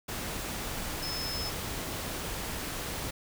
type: tone in noise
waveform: sine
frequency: 5200 Hz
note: E8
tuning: 24 cents flat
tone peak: -35 dBFS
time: 1.02-1.5 s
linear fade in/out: 10 ms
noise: pink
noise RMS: -36 dBFS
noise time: 0.08-3.11 s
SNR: -2 dB
effects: none